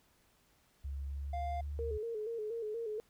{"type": "tone with pitch glide", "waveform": "sine", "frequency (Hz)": [69.3, 73.04], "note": ["C#2", "D2"], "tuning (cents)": [0, -9], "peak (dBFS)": -37, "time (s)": [0.84, 1.98], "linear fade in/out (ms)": 10, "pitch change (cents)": 91, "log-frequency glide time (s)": [1.05, 1.81]}
{"type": "tone", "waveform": "triangle", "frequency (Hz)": 699, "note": "F5", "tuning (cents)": 1, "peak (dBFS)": -35, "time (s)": [1.33, 1.61], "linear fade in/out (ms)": 5}
{"type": "tone with vibrato", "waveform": "sine", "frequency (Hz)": 443.9, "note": "A4", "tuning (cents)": 15, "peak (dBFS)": -36, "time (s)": [1.79, 3], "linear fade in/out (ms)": 0, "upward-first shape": "square", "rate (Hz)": 4.2, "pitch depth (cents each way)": 70}
{"effects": ["pink hiss -70 dBFS RMS until 3.09 s"]}